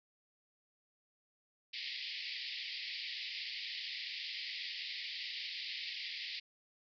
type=band-pass noise; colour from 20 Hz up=white; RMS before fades=-43 dBFS; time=1.73-6.4 s; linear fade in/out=10 ms; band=1900 to 5000 Hz; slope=96 dB/octave; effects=none